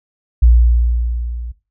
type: tone with level ramp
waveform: sine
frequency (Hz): 59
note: A#1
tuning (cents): +22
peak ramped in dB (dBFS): -3 to -24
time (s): 0.42-1.52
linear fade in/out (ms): 10
effects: noise-tail reverb RT60 0.3 s tail -18 dB re dry + tanh soft clip ceiling 0 dBFS